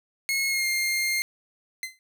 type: tone with pitch glide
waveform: sawtooth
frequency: 2171 to 2117 Hz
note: C#7 to C7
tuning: -37 to +20 cents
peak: -20 dBFS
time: 0.29-1.22 s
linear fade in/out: 0 ms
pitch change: -43 cents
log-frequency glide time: 0.49-0.66 s
type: tone with exponential decay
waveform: sawtooth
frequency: 2061 Hz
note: C7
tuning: 27 cents flat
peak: -23 dBFS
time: 1.83-1.99 s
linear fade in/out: 1 ms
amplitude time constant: 33 ms
effects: none